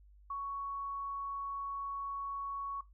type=tone; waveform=sine; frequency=1114 Hz; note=C#6; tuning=8 cents sharp; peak=-36 dBFS; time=0.3-2.81 s; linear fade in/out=5 ms; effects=noise-tail reverb RT60 0.2 s tail -19 dB re dry + added 50 Hz sine -57 dBFS peak until 2.93 s